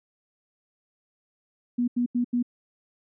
sine tone bursts, 242.9 Hz, B3, 29 cents flat, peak -21 dBFS, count 4, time 1.78-2.428 s, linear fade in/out 10 ms, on 99 ms, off 84 ms, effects none

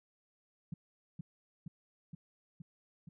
sine tone with echo, 163.3 Hz, E3, 16 cents flat, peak -36 dBFS, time 0.72-0.74 s, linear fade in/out 5 ms, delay 470 ms, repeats 5, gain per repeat -2 dB, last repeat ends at 3.09 s, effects none

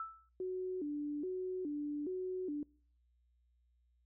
sine tone with exponential decay, 1319 Hz, E6, 1 cent sharp, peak -36 dBFS, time 0-0.29 s, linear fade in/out 2 ms, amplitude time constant 61 ms
sine tone with vibrato, 329.6 Hz, E4, in tune, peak -36 dBFS, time 0.4-2.63 s, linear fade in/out 2 ms, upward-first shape square, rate 1.2 Hz, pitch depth 200 cents each way
effects noise-tail reverb RT60 0.5 s tail -25 dB re dry + added 60 Hz sine -70 dBFS peak until 4.05 s

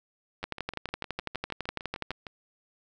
two click trains, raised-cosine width 0.3 ms, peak -23 / -15 dBFS, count 13 / 21, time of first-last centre 0.43-2.268 / 0.44-2.107 s, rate 6.53 / 12 Hz, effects none

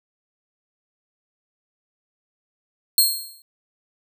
15% pulse tone with exponential decay, 4237 Hz, C8, 21 cents sharp, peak -4 dBFS, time 2.98-3.42 s, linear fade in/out 1 ms, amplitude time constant 94 ms, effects none

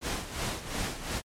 pink noise with tremolo, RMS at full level -31 dBFS, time 0.01-1.22 s, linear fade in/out 50 ms, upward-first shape sine, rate 2.8 Hz, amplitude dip 70%, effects low-pass 10000 Hz 12 dB/octave + MP3 96 kbps

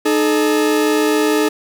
40% pulse tone pair together, 305.6 / 429.8 Hz, D#4 / A4, -31 / -41 cents, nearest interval tritone, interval 590 cents, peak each -15 dBFS, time 0.05-1.49 s, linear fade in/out 10 ms, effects none

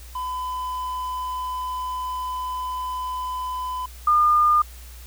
triangle / sine tone pair in turn, 1008 / 1211.2 Hz, B5 / D#6, +35 / -47 cents, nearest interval minor third, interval 318 cents, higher second, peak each -24 / -14 dBFS, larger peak second, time 0.15-3.86 / 4.07-4.62 s, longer first, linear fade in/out 5 ms, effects added 60 Hz sine -39 dBFS peak until 5.06 s + white hiss -47 dBFS RMS until 5.06 s

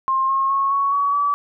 sine tone with pitch steps, 1062 / 1078.7 / 1095.6 / 1112.9 / 1130.4 / 1148.1 Hz, C6 / C#6 / C#6 / C#6 / C#6 / D6, +25 / -48 / -21 / +6 / +34 / -40 cents, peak -16 dBFS, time 0.08-1.34 s, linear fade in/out 0 ms, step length 210 ms, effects none

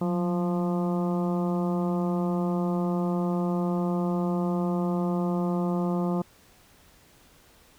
harmonic tone with a mistuned harmonic, 174.61 Hz, F3, in tune, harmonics 1 / 2 / 3 / 4 / 5 / 6 / 7, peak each -25 / -31 / -35 / -37 / -39 / -41 / -42 dBFS, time 0.01-6.22 s, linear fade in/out 5 ms, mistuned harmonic 1, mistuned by +53 cents, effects pink hiss -57 dBFS RMS until 7.78 s

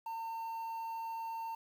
triangle tone with quantisation, 907 Hz, A#5, 48 cents flat, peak -36 dBFS, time 0.06-1.55 s, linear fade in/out 5 ms, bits 10, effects none

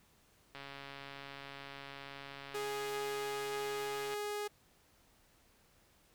click train, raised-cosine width 0.3 ms, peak -31 dBFS, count 500, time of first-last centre 0.55-4.14 s, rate 139 Hz
sawtooth tone, 415.3 Hz, G#4, in tune, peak -33 dBFS, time 2.54-4.48 s, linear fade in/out 10 ms
effects pink hiss -68 dBFS RMS until 6.14 s

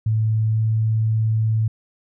sine tone with pitch glide, 109.8 to 110.44 Hz, A2 to A2, -3 to +7 cents, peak -16 dBFS, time 0.06-1.68 s, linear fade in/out 5 ms, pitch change +10 cents, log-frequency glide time 0.51-0.58 s, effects none

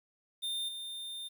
square tone with level steps, 3620 Hz, A7, 48 cents sharp, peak -34 / -40 dBFS, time 0.42-1.29 s, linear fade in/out 20 ms, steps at 0.68 s, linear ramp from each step 10 ms, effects 11-bit

